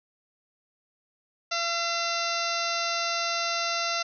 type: harmonic tone with a mistuned harmonic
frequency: 680 Hz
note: F5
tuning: 46 cents flat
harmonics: 1 / 2 / 3 / 4 / 5 / 6 / 7 / 8 / 9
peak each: -33 / -31 / -36 / -34 / -39 / -36 / -35 / -37 / -37 dBFS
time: 1.51-4.03 s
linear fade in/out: 10 ms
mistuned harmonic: 5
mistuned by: +90 cents
effects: none